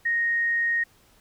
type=tone; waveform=sine; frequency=1864.7 Hz; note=A#6; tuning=in tune; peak=-21 dBFS; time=0.05-0.84 s; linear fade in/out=10 ms; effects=pink hiss -59 dBFS RMS until 1.2 s